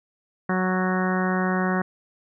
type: harmonic tone with a mistuned harmonic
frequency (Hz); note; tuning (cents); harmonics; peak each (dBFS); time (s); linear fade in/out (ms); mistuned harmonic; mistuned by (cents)
185; F#3; 0; 1 / 2 / 3 / 4 / 5 / 6 / 7 / 8 / 9 / 10; -23 / -29 / -33 / -31 / -36 / -31 / -37 / -32 / -36 / -33; 0.49-1.82; 5; 7; +18
effects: none